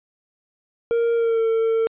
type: tone with pitch glide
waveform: triangle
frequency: 465.6 to 450.8 Hz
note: A#4 to A4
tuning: -2 to +42 cents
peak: -15 dBFS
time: 0.91-1.87 s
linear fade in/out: 0 ms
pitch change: -56 cents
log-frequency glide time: 1.15-1.42 s
effects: resampled to 8000 Hz